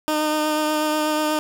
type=tone with vibrato; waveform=15% pulse; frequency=305.9 Hz; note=D#4; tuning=29 cents flat; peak=-13 dBFS; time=0.08-1.39 s; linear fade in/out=0 ms; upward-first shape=triangle; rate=8.2 Hz; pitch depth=17 cents each way; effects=none